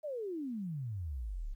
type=exponential sweep; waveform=sine; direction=down; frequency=634 to 30.87 Hz; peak=-36 dBFS; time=0.03-1.55 s; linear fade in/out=20 ms; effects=12-bit